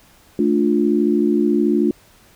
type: chord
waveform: sine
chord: D minor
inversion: second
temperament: just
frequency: 220.2 / 293.7 / 352.4 Hz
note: A3 / D4 / F4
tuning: +2 / 0 / +16 cents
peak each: -18 dBFS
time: 0.39-1.91 s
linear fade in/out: 2 ms
effects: pink hiss -51 dBFS RMS until 2.35 s